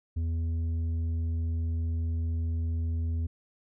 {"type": "tone with tanh clipping", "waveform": "sine", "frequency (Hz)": 82.41, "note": "E2", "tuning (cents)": 0, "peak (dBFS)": -28, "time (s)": [0.16, 3.27], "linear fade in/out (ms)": 10, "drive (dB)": 6, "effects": []}